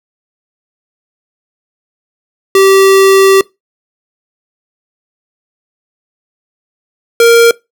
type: tone pair in turn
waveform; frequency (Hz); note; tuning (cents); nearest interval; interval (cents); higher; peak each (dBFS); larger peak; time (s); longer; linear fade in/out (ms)
square; 387.6 / 465.9; G4 / A#4; -20 / -1; minor third; 319; second; -4 / -3; second; 2.55-3.41 / 7.2-7.51; first; 2
effects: noise-tail reverb RT60 0.2 s tail -22 dB re dry